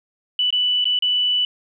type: tone with dropouts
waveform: sine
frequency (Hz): 2973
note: F#7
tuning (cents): +8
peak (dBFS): -16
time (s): 0.39-1.45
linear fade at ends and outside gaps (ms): 2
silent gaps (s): 0.505-0.526 / 0.843-0.854 / 0.99-1.023
effects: none